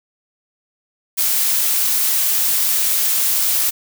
blue noise, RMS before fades -17 dBFS, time 1.17-3.71 s, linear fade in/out 20 ms, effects none

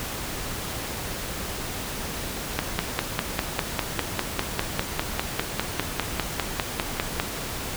click train, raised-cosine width 0.3 ms, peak -6 dBFS, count 24, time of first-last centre 2.59-7.199 s, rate 4.99 Hz, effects pink hiss -32 dBFS RMS until 7.76 s

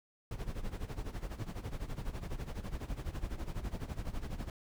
brown noise with tremolo, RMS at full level -36 dBFS, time 0.31-4.5 s, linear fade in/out 2 ms, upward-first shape sine, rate 12 Hz, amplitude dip 80%, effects none

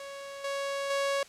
sawtooth tone with level steps, 556 Hz, C#5, 5 cents sharp, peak -36 / -27 / -23 dBFS, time 0-1.23 s, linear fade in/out 2 ms, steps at 0.44 / 0.9 s, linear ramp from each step 5 ms, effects white hiss -53 dBFS RMS until 1.28 s + low-pass 8000 Hz 12 dB/octave

